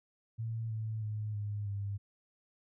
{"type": "tone with pitch steps", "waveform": "sine", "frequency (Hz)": [113.3, 109.95, 106.69, 103.54, 100.47], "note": ["A#2", "A2", "G#2", "G#2", "G2"], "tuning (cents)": [-49, -1, 47, -5, 43], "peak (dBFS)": -34, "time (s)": [0.38, 1.98], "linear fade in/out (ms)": 20, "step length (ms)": 320, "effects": []}